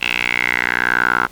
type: tone with band-pass filter sweep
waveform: 10% pulse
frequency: 60.5 Hz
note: B1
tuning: 35 cents flat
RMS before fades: -18 dBFS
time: 0.01-1.27 s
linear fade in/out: 10 ms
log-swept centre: 2700 to 1300 Hz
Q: 5.6
effects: pink hiss -45 dBFS RMS until 1.31 s